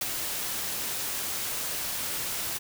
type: noise with ADSR envelope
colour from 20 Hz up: white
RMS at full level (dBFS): -28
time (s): 0.01-2.59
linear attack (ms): 5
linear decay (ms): 27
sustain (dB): -4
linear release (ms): 21
effects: none